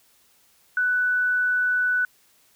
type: tone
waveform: sine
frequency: 1489 Hz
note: F#6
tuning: 11 cents sharp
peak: -19 dBFS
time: 0.77-2.05 s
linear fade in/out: 2 ms
effects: white hiss -60 dBFS RMS until 2.55 s